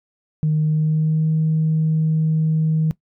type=tone with pitch glide; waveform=sine; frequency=154.2 to 157.8 Hz; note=D#3 to D#3; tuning=-15 to +25 cents; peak=-14 dBFS; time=0.43-2.91 s; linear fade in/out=0 ms; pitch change=+40 cents; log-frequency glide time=0.64-1.28 s; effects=noise-tail reverb RT60 0.1 s tail -19 dB re dry + tanh soft clip ceiling -11 dBFS